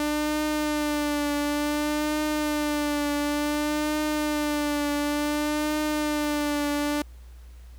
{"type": "tone with vibrato", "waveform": "sawtooth", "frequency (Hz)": 297.2, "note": "D4", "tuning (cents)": 21, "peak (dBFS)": -20, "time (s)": [0, 7.02], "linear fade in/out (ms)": 2, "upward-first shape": "triangle", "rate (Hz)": 0.56, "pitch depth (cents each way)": 41, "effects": ["added 60 Hz sine -42 dBFS peak until 7.78 s", "pink hiss -59 dBFS RMS until 7.78 s"]}